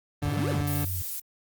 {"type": "tone with pitch glide", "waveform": "sine", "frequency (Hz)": [100, 90.13], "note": ["G2", "F#2"], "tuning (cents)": [35, -45], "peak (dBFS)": -30, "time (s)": [0.22, 1.02], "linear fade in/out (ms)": 5, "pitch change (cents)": -180, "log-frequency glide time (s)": [0.38, 0.79]}
{"type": "tone", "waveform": "30% pulse", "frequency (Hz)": 145.2, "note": "D3", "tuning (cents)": -19, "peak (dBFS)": -25, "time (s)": [0.22, 0.85], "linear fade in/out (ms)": 5}
{"type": "exponential two-way sweep", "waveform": "square", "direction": "up then down", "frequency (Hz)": [56, 608, 56], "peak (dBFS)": -31, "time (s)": [0.25, 0.62], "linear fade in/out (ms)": 0, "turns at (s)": 0.5}
{"type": "noise", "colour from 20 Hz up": "violet", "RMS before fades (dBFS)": -33, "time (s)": [0.67, 1.2], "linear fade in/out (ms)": 5}
{"effects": ["Opus 24 kbps"]}